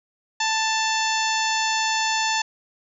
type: harmonic tone with a mistuned harmonic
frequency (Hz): 882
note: A5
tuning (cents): +4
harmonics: 1 / 2 / 3 / 4 / 5 / 6 / 7 / 8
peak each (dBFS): -24 / -27 / -29 / -30 / -31 / -32 / -32 / -33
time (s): 0.4-2.42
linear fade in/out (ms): 5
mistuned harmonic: 3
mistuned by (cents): +17
effects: none